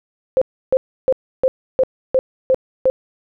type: tone bursts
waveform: sine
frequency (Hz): 522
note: C5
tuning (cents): -4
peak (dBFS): -10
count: 8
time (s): 0.37-2.9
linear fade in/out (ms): 0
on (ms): 45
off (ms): 310
effects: none

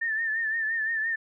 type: tone with vibrato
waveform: sine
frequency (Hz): 1789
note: A6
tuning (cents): +28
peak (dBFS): -25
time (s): 0.01-1.16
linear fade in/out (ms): 10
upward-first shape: triangle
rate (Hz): 5.8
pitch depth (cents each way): 71
effects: none

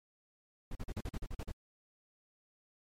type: noise bursts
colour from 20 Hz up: brown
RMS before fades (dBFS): -38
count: 10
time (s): 0.71-1.518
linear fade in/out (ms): 5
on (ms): 43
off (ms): 42
effects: MP3 64 kbps

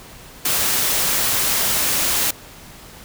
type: noise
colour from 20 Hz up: white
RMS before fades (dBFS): -19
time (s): 0.45-2.31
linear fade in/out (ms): 5
effects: pink hiss -41 dBFS RMS until 3.04 s

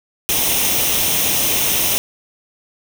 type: noise with comb filter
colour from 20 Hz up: white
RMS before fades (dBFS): -17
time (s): 0.29-1.98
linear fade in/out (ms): 0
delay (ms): 0.33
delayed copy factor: +0.55
effects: none

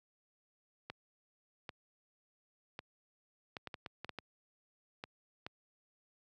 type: clicks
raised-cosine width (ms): 0.3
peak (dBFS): -26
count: 12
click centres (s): 0.9 / 1.692 / 2.791 / 3.568 / 3.673 / 3.742 / 3.862 / 4.046 / 4.093 / 4.187 / 5.039 / 5.465
effects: high-pass 80 Hz 12 dB/octave

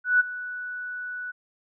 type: tone with ADSR envelope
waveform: sine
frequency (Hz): 1480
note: F#6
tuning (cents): 0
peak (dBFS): -14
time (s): 0.04-1.32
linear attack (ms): 160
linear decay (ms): 18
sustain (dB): -17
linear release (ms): 18
effects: none

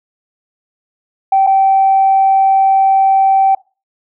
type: tone with dropouts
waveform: sine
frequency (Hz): 775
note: G5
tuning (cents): -20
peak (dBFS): -6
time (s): 1.32-3.55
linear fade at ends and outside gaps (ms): 5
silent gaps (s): 1.467-1.471
effects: noise-tail reverb RT60 0.3 s tail -22 dB re dry + tanh soft clip ceiling -2 dBFS

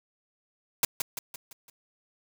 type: noise with echo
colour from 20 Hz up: white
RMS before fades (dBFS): -23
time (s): 0.83-0.85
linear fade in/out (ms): 2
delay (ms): 170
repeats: 5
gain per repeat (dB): -6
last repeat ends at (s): 1.7
effects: none

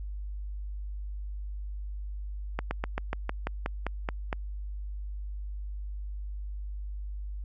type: slowing click train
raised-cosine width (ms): 0.5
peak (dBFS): -15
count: 11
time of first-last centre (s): 2.59-4.328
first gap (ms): 120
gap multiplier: 1.08
effects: added 50 Hz sine -34 dBFS peak until 7.44 s

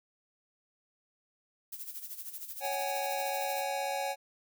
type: noise with tremolo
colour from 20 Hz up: violet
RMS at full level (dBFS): -40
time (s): 1.72-3.64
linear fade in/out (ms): 5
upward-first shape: sine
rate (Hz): 13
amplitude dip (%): 70
type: chord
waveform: square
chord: C# suspended fourth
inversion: none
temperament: equal with one note detuned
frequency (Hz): 554.4 / 754.2 / 830.6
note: C#5 / F#5 / G#5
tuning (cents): 0 / +33 / 0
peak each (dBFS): -37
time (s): 2.6-4.16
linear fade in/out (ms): 50
effects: none

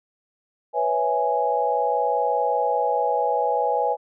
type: chord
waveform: sine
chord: C# minor seventh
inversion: third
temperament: equal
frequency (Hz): 493.9 / 554.4 / 659.3 / 830.6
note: B4 / C#5 / E5 / G#5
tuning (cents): 0 / 0 / 0 / 0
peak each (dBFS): -25 / -27 / -27 / -22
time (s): 0.73-3.97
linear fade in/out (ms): 50
effects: none

